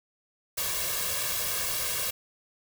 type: noise with comb filter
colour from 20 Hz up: white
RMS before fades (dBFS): -30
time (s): 0.57-2.11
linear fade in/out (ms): 10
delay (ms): 1.8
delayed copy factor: +0.8
effects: none